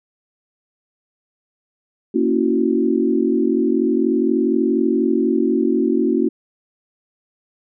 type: chord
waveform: sine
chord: F# dominant seventh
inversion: first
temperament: equal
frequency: 233.1 / 277.2 / 329.6 / 370 Hz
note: A#3 / C#4 / E4 / F#4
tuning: 0 / 0 / 0 / 0 cents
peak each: -20 dBFS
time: 2.14-6.29 s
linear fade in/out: 10 ms
effects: none